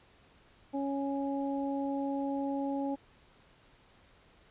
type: harmonic tone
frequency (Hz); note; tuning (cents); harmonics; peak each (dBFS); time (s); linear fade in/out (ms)
277.2; C#4; 0; 1 / 2 / 3; -32 / -38 / -39; 0.73-2.96; 20
effects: pink hiss -62 dBFS RMS until 4.5 s + resampled to 8000 Hz